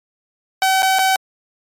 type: tone with dropouts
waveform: sawtooth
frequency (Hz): 762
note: G5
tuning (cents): -49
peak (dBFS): -9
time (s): 0.62-1.16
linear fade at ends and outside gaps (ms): 1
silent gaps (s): 0.823-0.829 / 0.987-0.991
effects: MP3 64 kbps